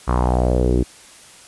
sawtooth tone with low-pass filter sweep, 61.74 Hz, B1, in tune, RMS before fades -17 dBFS, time 0.07-0.84 s, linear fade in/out 20 ms, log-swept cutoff 1200 to 330 Hz, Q 3.6, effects white hiss -44 dBFS RMS until 1.47 s + resampled to 24000 Hz

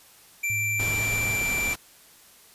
square tone, 2349 Hz, D7, in tune, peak -25 dBFS, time 0.43-1.74 s, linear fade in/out 10 ms
sine tone with vibrato, 108.1 Hz, A2, 30 cents flat, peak -32 dBFS, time 0.5-1.36 s, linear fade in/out 0 ms, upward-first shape sine, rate 9.9 Hz, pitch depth 23 cents each way
pink noise, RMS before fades -33 dBFS, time 0.79-1.76 s, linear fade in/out 10 ms
effects white hiss -53 dBFS RMS until 2.54 s + resampled to 32000 Hz

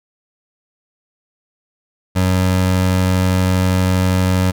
25% pulse tone, 92.5 Hz, F#2, in tune, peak -9 dBFS, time 2.15-4.52 s, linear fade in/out 20 ms, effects none

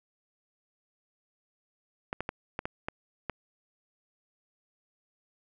clicks, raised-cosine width 0.5 ms, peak -17 dBFS, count 7, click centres 2.129 / 2.206 / 2.291 / 2.591 / 2.655 / 2.885 / 3.297 s, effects none

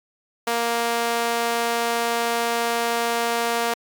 sawtooth tone with high-pass filter, 233.8 Hz, A#3, 5 cents sharp, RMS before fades -23 dBFS, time 0.47-3.74 s, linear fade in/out 5 ms, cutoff 590 Hz, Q 1.1, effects Opus 48 kbps

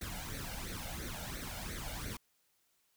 pink noise with flanger, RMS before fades -42 dBFS, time 0.01-2.17 s, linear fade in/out 5 ms, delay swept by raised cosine 0.48 to 1.4 ms, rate 2.9 Hz, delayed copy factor +0.75, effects white hiss -75 dBFS RMS until 2.96 s

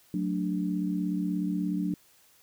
sine chord, D major, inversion first, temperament just, 183.54 / 220.2 / 293.7 Hz, F#3 / A3 / D4, -14 / +2 / 0 cents, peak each -29 / -35 / -31 dBFS, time 0.14-1.94 s, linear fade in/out 2 ms, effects white hiss -61 dBFS RMS until 2.42 s

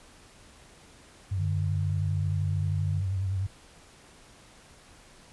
sine tone with vibrato, 95.6 Hz, G2, 43 cents flat, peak -26 dBFS, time 1.31-3.47 s, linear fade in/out 10 ms, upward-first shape triangle, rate 10 Hz, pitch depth 74 cents each way
sine tone with pitch glide, 150 to 148.45 Hz, D3 to D3, +37 to +19 cents, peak -30 dBFS, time 1.37-3.03 s, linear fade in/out 50 ms, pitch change -18 cents, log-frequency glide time 1.56-1.73 s
effects pink hiss -54 dBFS RMS until 5.32 s + resampled to 24000 Hz

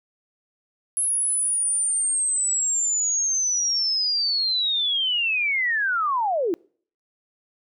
sine linear sweep, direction down, 10710 to 311.1 Hz, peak -20 dBFS, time 0.97-6.54 s, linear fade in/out 0 ms, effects noise-tail reverb RT60 0.5 s tail -26 dB re dry

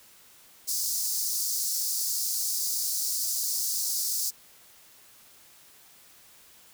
pink high-pass noise, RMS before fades -29 dBFS, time 0.67-4.31 s, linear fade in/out 20 ms, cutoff 4700 Hz, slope 48 dB/octave, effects white hiss -55 dBFS RMS until 6.73 s

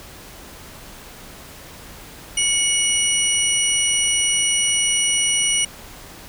sine tone cluster, 2221 / 2912 / 5850 / 9030 Hz, C#7 / F#7 / F#8 / C#9, +3 / -28 / -21 / +31 cents, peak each -25 / -21 / -24 / -20 dBFS, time 2.37-5.65 s, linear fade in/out 5 ms, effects pink hiss -40 dBFS RMS until 6.28 s

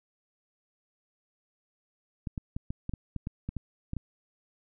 clicks, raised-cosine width 5 ms, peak -21 dBFS, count 12, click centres 2.272 / 2.378 / 2.565 / 2.705 / 2.894 / 2.937 / 3.163 / 3.271 / 3.49 / 3.567 / 3.934 / 3.967 s, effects none

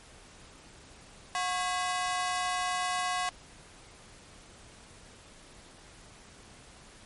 sawtooth ring-modulated tone, 910 Hz, A#5, 42 cents flat, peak -22 dBFS, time 1.35-3.29 s, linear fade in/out 0 ms, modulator 185 Hz, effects pink hiss -53 dBFS RMS until 7.05 s + MP3 48 kbps

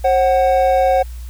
triangle tone pair together, 535.5 / 745 Hz, C5 / F#5, +40 / +12 cents, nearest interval tritone, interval 572 cents, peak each -12 dBFS, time 0.04-1.03 s, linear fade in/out 10 ms, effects added 60 Hz sine -27 dBFS peak until 1.29 s + white hiss -46 dBFS RMS until 1.29 s

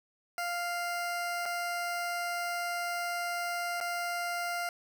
20% pulse tone with dropouts, 698 Hz, F5, 1 cent flat, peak -27 dBFS, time 0.38-4.69 s, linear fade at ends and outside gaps 1 ms, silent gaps 1.456-1.46 / 3.803-3.81 s, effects none

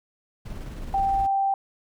brown noise with tremolo, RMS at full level -33 dBFS, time 0.45-1.27 s, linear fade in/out 10 ms, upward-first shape square, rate 19 Hz, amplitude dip 30%
sine tone, 784 Hz, G5, in tune, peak -20 dBFS, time 0.94-1.54 s, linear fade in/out 2 ms
effects none

